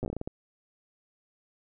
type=slowing click train; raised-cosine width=2 ms; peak=-20 dBFS; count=10; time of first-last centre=0.03-0.275 s; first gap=8 ms; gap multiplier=1.29; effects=none